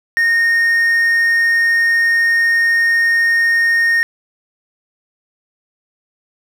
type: tone with quantisation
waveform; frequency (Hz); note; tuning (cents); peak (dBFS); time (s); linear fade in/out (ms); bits
triangle; 1846; A#6; -17; -9; 0.17-4.03; 0; 6
effects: none